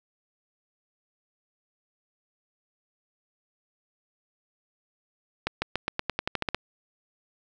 accelerating click train, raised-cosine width 0.3 ms, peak -10 dBFS, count 12, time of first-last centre 5.47-6.546 s, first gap 150 ms, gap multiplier 0.91, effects none

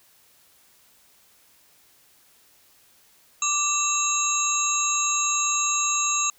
sine tone cluster, 1175 / 2679 / 3889 / 6630 / 7370 Hz, D6 / E7 / B7 / G#8 / A#8, +1 / +27 / -27 / -4 / -21 cents, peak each -27 / -30 / -32 / -24 / -28 dBFS, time 3.42-6.3 s, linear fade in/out 2 ms, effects white hiss -58 dBFS RMS until 6.38 s

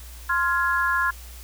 sine chord, F minor, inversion second, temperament just, 1047.7 / 1396.9 / 1676.3 Hz, C6 / F6 / Ab6, +2 / 0 / +16 cents, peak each -24 dBFS, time 0.29-1.11 s, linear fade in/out 10 ms, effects added 60 Hz sine -39 dBFS peak until 1.43 s + white hiss -46 dBFS RMS until 1.43 s

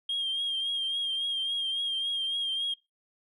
sine tone with vibrato, 3222 Hz, G7, 47 cents sharp, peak -26 dBFS, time 0.09-2.74 s, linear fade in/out 5 ms, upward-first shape triangle, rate 3.6 Hz, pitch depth 48 cents each way, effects noise-tail reverb RT60 0.2 s tail -22 dB re dry + tanh soft clip ceiling -25 dBFS

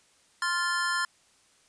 square chord, F major, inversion second, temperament just, 1047.7 / 1396.9 / 1746.1 Hz, C6 / F6 / A6, +2 / 0 / -14 cents, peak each -32 / -31 / -31 dBFS, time 0.42-1.05 s, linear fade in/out 2 ms, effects white hiss -63 dBFS RMS until 1.68 s + resampled to 22050 Hz

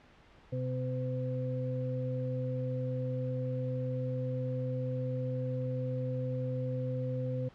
harmonic tone, 127.5 Hz, C3, 44 cents flat, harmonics 1 / 2 / 4, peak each -33 / -41 / -37 dBFS, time 0.52-7.49 s, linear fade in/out 10 ms, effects pink hiss -59 dBFS RMS until 7.54 s + low-pass 3000 Hz 12 dB/octave

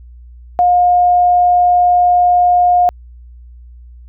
sine tone, 713 Hz, F5, 36 cents sharp, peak -7 dBFS, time 0.59-2.89 s, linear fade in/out 0 ms, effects added 60 Hz sine -34 dBFS peak until 4.08 s

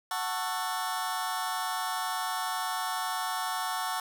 sawtooth chord, F# minor seventh, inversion none, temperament just, 740 / 888 / 1110 / 1332 Hz, F#5 / A5 / C#6 / E6, 0 / +16 / +2 / +18 cents, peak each -31 / -31 / -31 / -34 dBFS, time 0.11-4 s, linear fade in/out 2 ms, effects none

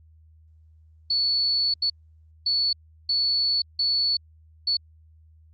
sine tone bursts at uneven times, 4435 Hz, C#8, in tune, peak -20 dBFS, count 6, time 1.1-1.74 / 1.82-1.9 / 2.46-2.73 / 3.09-3.62 / 3.79-4.17 / 4.67-4.77 s, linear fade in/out 5 ms, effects added 79 Hz sine -51 dBFS peak until 5.53 s + Opus 48 kbps

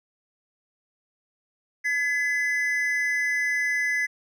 triangle tone pair together, 1698.6 / 2020 Hz, G#6 / B6, +39 / +39 cents, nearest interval minor third, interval 300 cents, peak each -26 / -22 dBFS, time 1.84-4.07 s, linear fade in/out 20 ms, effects none

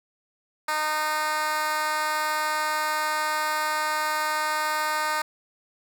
10% pulse tone with high-pass filter, 306.8 Hz, D#4, 24 cents flat, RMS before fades -26 dBFS, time 0.68-5.22 s, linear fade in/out 5 ms, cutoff 940 Hz, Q 1.4, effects none

